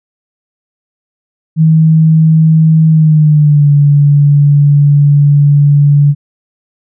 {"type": "tone with pitch glide", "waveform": "sine", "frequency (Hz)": [159.2, 144.31], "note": ["D#3", "D3"], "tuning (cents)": [40, -30], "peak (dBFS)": -3, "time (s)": [1.56, 6.15], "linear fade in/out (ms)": 50, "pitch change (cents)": -170, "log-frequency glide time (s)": [2.89, 3.7], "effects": []}